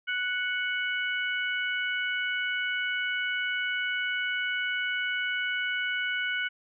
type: harmonic tone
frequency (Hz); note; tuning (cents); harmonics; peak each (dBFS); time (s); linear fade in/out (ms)
740; F#5; 0; 2 / 3 / 4; -29 / -33 / -35; 0.07-6.49; 20
effects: none